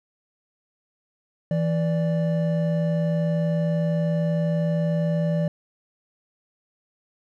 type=tone pair together; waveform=triangle; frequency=164.7 / 586.9 Hz; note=E3 / D5; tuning=-1 / -1 cents; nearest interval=octave + minor seventh; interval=2200 cents; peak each=-19 / -25 dBFS; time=1.51-5.48 s; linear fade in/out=2 ms; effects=none